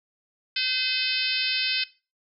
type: harmonic tone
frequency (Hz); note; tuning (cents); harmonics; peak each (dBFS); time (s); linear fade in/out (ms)
513; C5; -34; 3 / 4 / 5 / 6 / 7 / 8 / 9 / 10; -35 / -35 / -30 / -31 / -32 / -33 / -31 / -32; 0.56-1.84; 5
effects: noise-tail reverb RT60 0.3 s tail -18 dB re dry